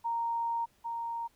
sine tone pair in turn, 929 / 929 Hz, A#5 / A#5, -6 / -6 cents, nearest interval unison, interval 0 cents, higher neither, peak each -29 / -33 dBFS, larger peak first, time 0.04-0.66 / 0.84-1.28 s, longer first, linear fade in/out 20 ms, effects pink hiss -68 dBFS RMS until 1.35 s

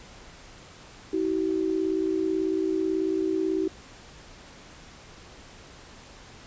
sine tone pair together, 321.1 / 379.3 Hz, E4 / F#4, -45 / +43 cents, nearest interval minor third, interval 288 cents, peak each -26 dBFS, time 1.13-3.68 s, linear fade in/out 5 ms, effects pink hiss -48 dBFS RMS until 6.46 s + resampled to 16000 Hz

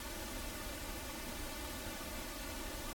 pink noise with comb filter, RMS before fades -44 dBFS, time 0-2.93 s, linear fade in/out 2 ms, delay 3.4 ms, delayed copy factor +0.8, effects AAC 64 kbps

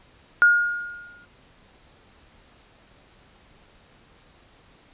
sine tone with exponential decay, 1427 Hz, F6, 37 cents sharp, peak -10 dBFS, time 0.42-1.25 s, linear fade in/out 0 ms, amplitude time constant 180 ms, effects pink hiss -55 dBFS RMS until 4.93 s + resampled to 8000 Hz

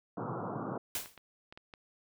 pink band-pass noise, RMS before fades -38 dBFS, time 0.17-0.78 s, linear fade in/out 5 ms, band 110 to 1400 Hz, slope 96 dB/octave
white noise with exponential decay, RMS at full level -32 dBFS, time 0.95-1.18 s, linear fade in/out 2 ms, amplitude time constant 49 ms
clicks, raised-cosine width 0.3 ms, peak -32 dBFS, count 5, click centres 1.059 / 1.177 / 1.525 / 1.575 / 1.738 s
effects none

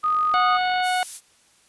sine tone, 1239 Hz, D#6, 8 cents flat, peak -18 dBFS, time 0.03-0.58 s, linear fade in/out 20 ms
click train, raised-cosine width 0.3 ms, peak -25 dBFS, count 37, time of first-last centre 0.04-0.803 s, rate 47.2 Hz
harmonic tone, 733 Hz, F#5, 16 cents flat, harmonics 1 / 2 / 3 / 4 / 5 / 6, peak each -21 / -27 / -31 / -33 / -35 / -37 dBFS, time 0.34-1.03 s, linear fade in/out 0 ms
violet noise, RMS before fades -30 dBFS, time 0.82-1.21 s, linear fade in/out 50 ms
effects white hiss -58 dBFS RMS until 1.68 s + resampled to 24000 Hz

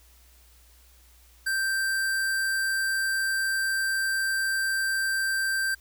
square tone, 1568 Hz, G6, in tune, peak -25 dBFS, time 1.46-5.75 s, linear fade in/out 10 ms, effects added 60 Hz sine -55 dBFS peak until 5.8 s + white hiss -59 dBFS RMS until 5.8 s

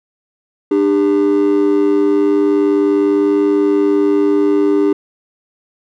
triangle tone pair together, 299.9 / 400.3 Hz, D4 / G4, +36 / +36 cents, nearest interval perfect fourth, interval 500 cents, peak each -10 dBFS, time 0.71-4.93 s, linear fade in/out 5 ms, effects tanh soft clip ceiling -4 dBFS

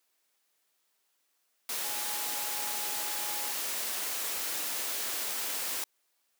sine tone in noise, 836 Hz, G#5, 11 cents sharp, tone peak -43 dBFS, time 1.84-3.52 s, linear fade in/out 2 ms, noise white, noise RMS -34 dBFS, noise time 1.69-5.84 s, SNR -12 dB, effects white hiss -75 dBFS RMS until 6.39 s + high-pass 300 Hz 12 dB/octave

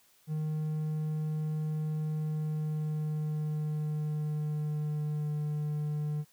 triangle tone with pitch glide, 154.4 to 150 Hz, D#3 to D3, -13 to +37 cents, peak -28 dBFS, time 0.27-6.25 s, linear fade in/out 50 ms, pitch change -50 cents, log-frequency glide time 2.15-5.42 s, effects white hiss -65 dBFS RMS until 6.32 s

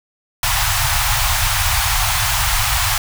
pink band-stop noise, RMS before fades -17 dBFS, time 0.43-2.98 s, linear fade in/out 2 ms, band 120 to 730 Hz, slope 48 dB/octave, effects none

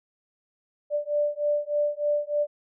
sine beating tone pair, 587.3 / 590.6 Hz, D5 / D5, 0 / +10 cents, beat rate 3.3 Hz, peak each -26 dBFS, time 0.9-2.47 s, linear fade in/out 50 ms, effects none

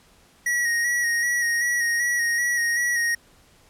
square tone with vibrato, 1900 Hz, A#6, 33 cents sharp, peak -21 dBFS, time 0.46-3.15 s, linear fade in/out 5 ms, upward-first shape square, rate 2.6 Hz, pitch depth 27 cents each way, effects pink hiss -56 dBFS RMS until 3.69 s + low-pass 12000 Hz 12 dB/octave

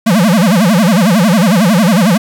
square tone with vibrato, 196 Hz, G3, in tune, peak -7 dBFS, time 0.06-2.18 s, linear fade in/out 10 ms, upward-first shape sine, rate 11 Hz, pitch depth 290 cents each way, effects 7-bit

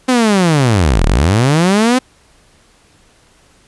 sawtooth linear two-way sweep, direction down then up, 261.6 to 32.7 to 261.6 Hz, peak -5 dBFS, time 0.08-1.99 s, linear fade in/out 10 ms, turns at 1.05 s, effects pink hiss -50 dBFS RMS until 3.67 s + resampled to 24000 Hz

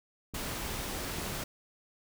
clicks, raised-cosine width 3 ms, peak -31 dBFS, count 5, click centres 0.338 / 0.709 / 0.791 / 1.111 / 1.185 s
pink noise, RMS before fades -37 dBFS, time 0.34-1.44 s, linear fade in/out 5 ms
effects none

